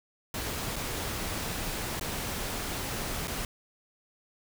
pink noise with dropouts, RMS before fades -34 dBFS, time 0.34-3.45 s, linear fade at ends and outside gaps 2 ms, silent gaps 0.759-0.763 / 1.997-2.01 / 3.274-3.279 s, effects none

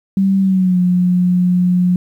sine tone with pitch glide, 193.7 to 179.69 Hz, G3 to F3, -20 to +50 cents, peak -10 dBFS, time 0.17-1.96 s, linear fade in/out 2 ms, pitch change -130 cents, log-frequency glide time 0.4-0.79 s, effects 8-bit

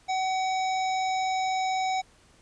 harmonic tone with a mistuned harmonic, 754 Hz, F#5, 32 cents sharp, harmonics 1 / 3 / 5 / 7 / 9, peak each -25 / -35 / -39 / -42 / -44 dBFS, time 0.08-2.02 s, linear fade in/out 20 ms, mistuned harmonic 5, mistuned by +29 cents, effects pink hiss -59 dBFS RMS until 2.41 s + resampled to 22050 Hz

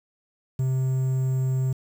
triangle tone with quantisation, 130.81 Hz, C3, in tune, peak -19 dBFS, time 0.59-1.73 s, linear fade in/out 5 ms, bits 8, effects none

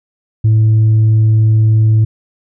sine tone, 109.6 Hz, A2, 6 cents flat, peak -4 dBFS, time 0.44-2.05 s, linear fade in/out 10 ms, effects tanh soft clip ceiling -5 dBFS

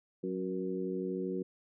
harmonic tone with a mistuned harmonic, 92.5 Hz, F#2, in tune, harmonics 2 / 3 / 4 / 5, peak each -38 / -40 / -36 / -41 dBFS, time 0.23-1.43 s, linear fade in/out 10 ms, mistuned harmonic 5, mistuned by +32 cents, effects none

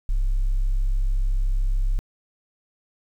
sine tone, 33.2 Hz, C1, 26 cents sharp, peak -16 dBFS, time 0.09-1.99 s, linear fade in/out 0 ms, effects tanh soft clip ceiling -17 dBFS + 9-bit

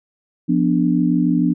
sine chord, B diminished, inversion second, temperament equal, 174.61 / 246.9 / 293.7 Hz, F3 / B3 / D4, 0 / 0 / 0 cents, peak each -18 dBFS, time 0.48-1.54 s, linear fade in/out 20 ms, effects none

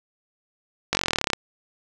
slowing click train, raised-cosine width 0.2 ms, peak -3 dBFS, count 17, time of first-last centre 0.93-1.333 s, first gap 20 ms, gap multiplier 1.03, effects none

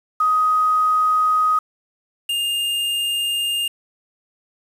sine / square tone pair in turn, 1254 / 2815 Hz, D#6 / F7, +13 / +13 cents, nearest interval octave + major second, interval 1400 cents, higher second, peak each -14 / -20 dBFS, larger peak first, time 0.2-1.59 / 2.29-3.68 s, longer neither, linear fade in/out 5 ms, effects resampled to 32000 Hz + 7-bit

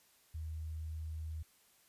sine tone, 79 Hz, D#2, 27 cents sharp, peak -39 dBFS, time 0.34-1.43 s, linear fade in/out 10 ms, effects white hiss -68 dBFS RMS until 1.88 s + resampled to 32000 Hz

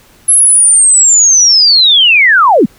sine linear sweep, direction down, 11080 to 163.2 Hz, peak -3 dBFS, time 0.28-2.66 s, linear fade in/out 10 ms, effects pink hiss -44 dBFS RMS until 2.78 s

